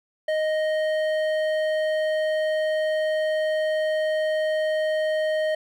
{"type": "tone with hard clipping", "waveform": "sine", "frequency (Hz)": 622.3, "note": "D#5", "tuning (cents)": 0, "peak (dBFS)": -23, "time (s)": [0.28, 5.55], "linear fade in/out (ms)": 5, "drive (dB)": 10, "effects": []}